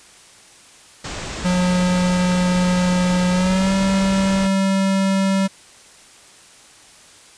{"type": "low-pass noise", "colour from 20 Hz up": "pink", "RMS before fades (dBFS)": -29, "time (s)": [1.04, 4.47], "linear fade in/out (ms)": 5, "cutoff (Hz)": 8400, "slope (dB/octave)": 96}
{"type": "tone with pitch glide", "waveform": "square", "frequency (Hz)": [180.5, 193.46], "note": ["F#3", "G3"], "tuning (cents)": [-43, -23], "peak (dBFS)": -16, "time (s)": [1.44, 5.48], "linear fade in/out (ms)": 20, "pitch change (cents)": 120, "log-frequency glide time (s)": [3.32, 3.72]}
{"effects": ["white hiss -46 dBFS RMS until 7.37 s", "resampled to 22050 Hz"]}